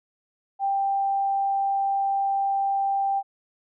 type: tone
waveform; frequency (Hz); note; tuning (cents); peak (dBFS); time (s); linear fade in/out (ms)
sine; 788; G5; +9; -21; 0.59-3.23; 50
effects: none